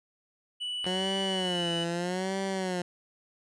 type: tone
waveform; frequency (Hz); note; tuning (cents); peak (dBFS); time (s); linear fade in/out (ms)
triangle; 2960; F#7; 0; -30; 0.6-1.85; 20
type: clicks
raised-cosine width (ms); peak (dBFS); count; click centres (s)
0.3; -23 / -24; 2; 0.844 / 0.855
type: tone with vibrato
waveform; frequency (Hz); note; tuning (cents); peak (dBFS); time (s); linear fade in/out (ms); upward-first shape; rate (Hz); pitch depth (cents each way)
15% pulse; 180.9; F#3; -39; -23; 0.86-2.82; 5; sine; 0.8; 120
effects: resampled to 22050 Hz